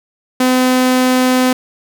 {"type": "tone", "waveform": "sawtooth", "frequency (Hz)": 254.8, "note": "C4", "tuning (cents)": -46, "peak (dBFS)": -6, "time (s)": [0.4, 1.53], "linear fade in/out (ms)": 5, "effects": []}